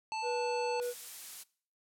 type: harmonic tone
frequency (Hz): 880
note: A5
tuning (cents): 0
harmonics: 1 / 3 / 5 / 7 / 9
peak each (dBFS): -35 / -42 / -45 / -54 / -53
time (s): 0.12-0.8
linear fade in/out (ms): 0
type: tone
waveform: triangle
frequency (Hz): 487.3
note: B4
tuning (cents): -23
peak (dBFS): -31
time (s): 0.22-0.94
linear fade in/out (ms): 50
type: noise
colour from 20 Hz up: blue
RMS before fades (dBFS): -43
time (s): 0.81-1.44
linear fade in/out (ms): 20
effects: noise-tail reverb RT60 0.5 s tail -22 dB re dry + low-pass 12000 Hz 12 dB/octave